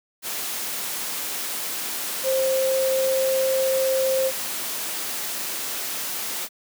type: tone in noise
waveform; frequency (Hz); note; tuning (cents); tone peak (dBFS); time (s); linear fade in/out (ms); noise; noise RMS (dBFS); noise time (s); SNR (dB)
sine; 528; C5; +16; -19; 2.23-4.32; 50; white; -29; 0.22-6.49; +7
effects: high-pass 200 Hz 12 dB/octave